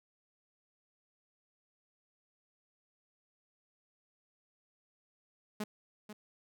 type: tone with echo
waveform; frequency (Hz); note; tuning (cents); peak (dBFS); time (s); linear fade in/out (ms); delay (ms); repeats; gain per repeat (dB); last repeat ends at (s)
sawtooth; 211.1; G#3; +29; -31; 5.6-5.64; 5; 490; 1; -10; 6.13
effects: none